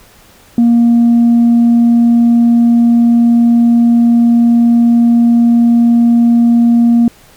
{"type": "tone", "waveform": "sine", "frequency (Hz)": 235.2, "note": "A#3", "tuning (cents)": 16, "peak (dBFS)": -3, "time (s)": [0.58, 7.08], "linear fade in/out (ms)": 2, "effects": ["tanh soft clip ceiling -3 dBFS", "pink hiss -43 dBFS RMS until 7.36 s"]}